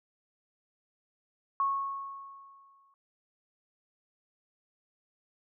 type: tone with exponential decay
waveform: sine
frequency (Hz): 1100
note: C#6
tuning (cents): -14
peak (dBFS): -24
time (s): 1.6-2.94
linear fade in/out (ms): 1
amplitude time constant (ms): 290
effects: none